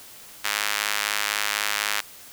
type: tone with high-pass filter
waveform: sawtooth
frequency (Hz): 104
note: G#2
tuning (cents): +3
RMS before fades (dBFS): -26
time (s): 0.44-2.01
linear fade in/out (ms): 10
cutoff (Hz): 1700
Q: 0.98
effects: white hiss -45 dBFS RMS until 2.32 s